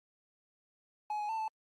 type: tone with pitch steps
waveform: triangle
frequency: 844 / 836 / 890 / 876 Hz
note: G#5 / G#5 / A5 / A5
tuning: +28 / +11 / +20 / -8 cents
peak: -31 dBFS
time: 1.1-1.48 s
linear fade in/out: 2 ms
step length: 95 ms
effects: Opus 32 kbps